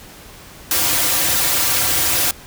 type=noise with comb filter; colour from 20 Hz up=white; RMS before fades=-17 dBFS; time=0.71-2.31 s; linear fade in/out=2 ms; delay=4.7 ms; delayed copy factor=-0.85; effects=pink hiss -40 dBFS RMS until 2.46 s